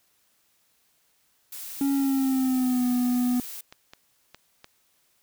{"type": "noise", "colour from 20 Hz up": "blue", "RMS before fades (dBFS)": -38, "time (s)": [1.52, 3.61], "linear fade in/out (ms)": 5}
{"type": "tone with pitch glide", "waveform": "triangle", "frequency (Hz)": [277.2, 247], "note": ["C#4", "B3"], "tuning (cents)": [0, 0], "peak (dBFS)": -19, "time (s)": [1.81, 3.4], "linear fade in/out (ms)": 2, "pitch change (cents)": -200, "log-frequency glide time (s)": [1.93, 2.87]}
{"type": "clicks", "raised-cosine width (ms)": 0.2, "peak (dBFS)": -26, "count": 4, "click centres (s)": [3.725, 3.935, 4.346, 4.644]}
{"effects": ["white hiss -67 dBFS RMS until 5.22 s"]}